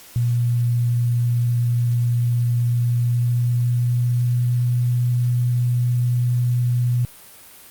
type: tone with pitch glide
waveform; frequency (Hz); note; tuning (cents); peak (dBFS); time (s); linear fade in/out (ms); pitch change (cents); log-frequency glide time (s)
sine; 120 to 122.24; B2 to B2; -49 to -17; -16; 0.16-7.05; 0; +32; 2.67-4.52
effects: white hiss -44 dBFS RMS until 7.7 s + Opus 48 kbps